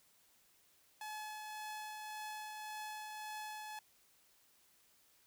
sawtooth tone with tremolo, 855 Hz, A5, 50 cents flat, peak -39 dBFS, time 1.01-3.79 s, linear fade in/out 2 ms, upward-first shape triangle, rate 1.8 Hz, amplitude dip 30%, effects white hiss -70 dBFS RMS until 5.26 s

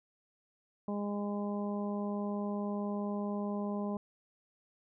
harmonic tone, 204.6 Hz, G#3, 26 cents flat, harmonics 1 / 2 / 3 / 4 / 5, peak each -34 / -41 / -42 / -46 / -46 dBFS, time 0.88-3.97 s, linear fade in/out 2 ms, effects none

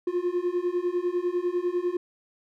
triangle beating tone pair, 349.2 / 359.2 Hz, F4 / F4, 0 / +49 cents, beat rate 10 Hz, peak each -26 / -25 dBFS, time 0.07-1.97 s, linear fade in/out 5 ms, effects none

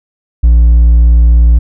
sine tone with hard clipping, 58.27 Hz, A#1, in tune, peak -3 dBFS, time 0.43-1.59 s, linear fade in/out 10 ms, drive 2 dB, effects none

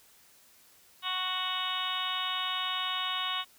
harmonic tone, 370 Hz, F#4, in tune, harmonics 2 / 3 / 4 / 5 / 6 / 7 / 8 / 9 / 10, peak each -43 / -35 / -42 / -45 / -42 / -45 / -35 / -41 / -36 dBFS, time 1.02-3.45 s, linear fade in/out 50 ms, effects white hiss -60 dBFS RMS until 3.58 s

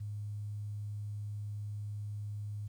sine tone with quantisation, 103.83 Hz, G#2, in tune, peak -37 dBFS, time 0-2.68 s, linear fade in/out 10 ms, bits 11, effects none

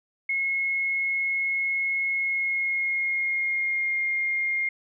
sine tone with pitch glide, 2171 to 2125 Hz, C#7 to C7, -37 to +26 cents, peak -23 dBFS, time 0.29-4.69 s, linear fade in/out 5 ms, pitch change -37 cents, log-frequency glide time 2.1-4 s, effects none

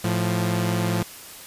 sawtooth tone pair together, 109.8 / 174.3 Hz, A2 / F3, -3 / -3 cents, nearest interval minor sixth, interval 800 cents, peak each -20 dBFS, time 0.04-1.03 s, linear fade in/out 5 ms, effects white hiss -41 dBFS RMS until 1.46 s + resampled to 32000 Hz

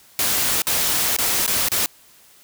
white noise with dropouts, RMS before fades -20 dBFS, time 0.19-1.86 s, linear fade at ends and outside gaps 1 ms, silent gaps 0.62-0.669 / 1.165-1.186 / 1.464-1.477 / 1.686-1.717 s, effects white hiss -51 dBFS RMS until 2.43 s

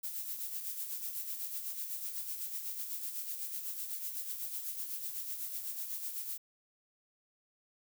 violet noise with tremolo, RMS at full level -38 dBFS, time 0.03-6.38 s, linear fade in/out 10 ms, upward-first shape sine, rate 8 Hz, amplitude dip 50%, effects none

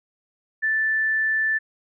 sine tone, 1760 Hz, A6, in tune, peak -19 dBFS, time 0.62-1.59 s, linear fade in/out 20 ms, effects none

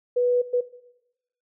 sine tone bursts at uneven times, 491.3 Hz, B4, 9 cents flat, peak -18 dBFS, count 2, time 0.16-0.42 / 0.53-0.61 s, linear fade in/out 10 ms, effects noise-tail reverb RT60 0.9 s tail -17 dB re dry

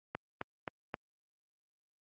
click train, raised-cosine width 0.5 ms, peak -21 dBFS, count 4, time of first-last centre 0.15-0.942 s, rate 3.79 Hz, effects high-pass 100 Hz 12 dB/octave + Opus 48 kbps

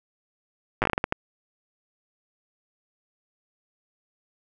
slowing click train, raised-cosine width 0.5 ms, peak -7 dBFS, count 10, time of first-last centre 0.82-1.124 s, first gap 8 ms, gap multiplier 1.34, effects none

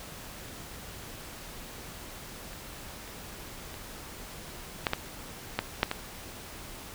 clicks, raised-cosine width 0.3 ms, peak -29 / -29 / -26 / -9 / -10 / -10 / -6 / -13 dBFS, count 8, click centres 2.532 / 3.077 / 3.742 / 4.868 / 4.934 / 5.59 / 5.831 / 5.914 s, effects pink hiss -44 dBFS RMS until 6.94 s

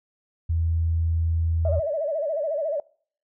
sine tone, 82.41 Hz, E2, in tune, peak -20 dBFS, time 0.49-1.8 s, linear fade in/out 10 ms
sine tone with vibrato, 609 Hz, D#5, 37 cents flat, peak -23 dBFS, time 1.65-2.8 s, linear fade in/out 2 ms, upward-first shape sine, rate 14 Hz, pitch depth 140 cents each way
effects noise-tail reverb RT60 0.5 s tail -23 dB re dry + tanh soft clip ceiling -11 dBFS

